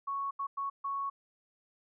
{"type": "tone bursts at uneven times", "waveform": "sine", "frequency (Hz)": 1108.7, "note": "C#6", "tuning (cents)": 0, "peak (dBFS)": -32, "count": 4, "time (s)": [[0.07, 0.31], [0.39, 0.47], [0.57, 0.7], [0.84, 1.1]], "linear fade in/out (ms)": 10, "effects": []}